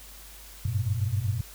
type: tone cluster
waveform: sine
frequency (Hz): 94.8 / 102.6 / 121.1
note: F#2 / G#2 / B2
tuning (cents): +43 / -21 / -34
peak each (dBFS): -29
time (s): 0.65-1.41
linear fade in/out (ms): 5
effects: added 50 Hz sine -48 dBFS peak until 1.54 s + white hiss -48 dBFS RMS until 1.54 s